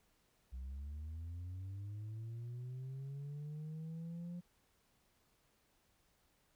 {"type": "linear sweep", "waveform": "sine", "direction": "up", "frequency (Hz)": [61.74, 176.9], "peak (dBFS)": -40, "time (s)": [0.52, 4.41], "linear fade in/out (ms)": 20, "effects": ["tanh soft clip ceiling -42 dBFS", "pink hiss -75 dBFS RMS until 6.55 s"]}